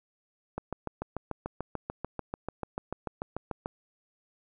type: click train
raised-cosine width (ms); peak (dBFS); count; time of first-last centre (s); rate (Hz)
1; -19; 22; 0.58-3.659; 6.82
effects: none